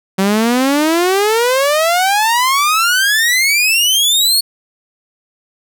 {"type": "exponential sweep", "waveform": "sawtooth", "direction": "up", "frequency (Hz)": [188.1, 4428], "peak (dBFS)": -7, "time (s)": [0.18, 4.41], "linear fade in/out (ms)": 10, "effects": []}